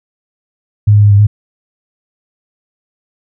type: tone with pitch steps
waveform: sine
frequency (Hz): 104.4 / 103.8 / 103.2 / 100.9 / 104.7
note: G#2 / G#2 / G#2 / G#2 / G#2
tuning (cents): +10 / 0 / -10 / -49 / +15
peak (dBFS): -3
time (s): 0.87-1.27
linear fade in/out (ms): 10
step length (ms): 80
effects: none